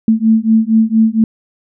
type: beating tone pair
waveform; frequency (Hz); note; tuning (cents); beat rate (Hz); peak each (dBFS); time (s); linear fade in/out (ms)
sine; 220 / 224.3; A3 / A3; 0 / +34; 4.3; -11; 0.08-1.24; 2
effects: none